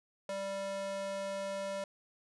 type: tone with high-pass filter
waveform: square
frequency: 196 Hz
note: G3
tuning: in tune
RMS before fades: -38 dBFS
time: 0.29-1.84 s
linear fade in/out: 2 ms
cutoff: 460 Hz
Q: 5.3
effects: resampled to 24000 Hz